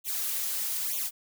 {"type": "noise with flanger", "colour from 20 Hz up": "blue", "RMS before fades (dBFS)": -31, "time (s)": [0.04, 1.11], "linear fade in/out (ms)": 50, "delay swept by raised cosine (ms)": [0.29, 5.99], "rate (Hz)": 1.1, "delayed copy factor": 0.95, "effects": []}